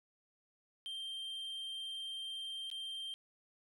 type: tone with dropouts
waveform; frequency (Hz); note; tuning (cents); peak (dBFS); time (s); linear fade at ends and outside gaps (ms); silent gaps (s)
triangle; 3159; G7; +13; -39; 0.86-3.14; 0; 2.701-2.714
effects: none